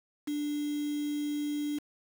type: tone with quantisation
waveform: sine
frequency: 294.3 Hz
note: D4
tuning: 4 cents sharp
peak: -30 dBFS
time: 0.27-1.79 s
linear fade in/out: 10 ms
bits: 7
effects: none